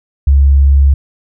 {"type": "tone", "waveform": "sine", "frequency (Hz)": 69.3, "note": "C#2", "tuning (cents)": 0, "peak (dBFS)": -4, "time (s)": [0.27, 0.94], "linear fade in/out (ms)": 5, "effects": []}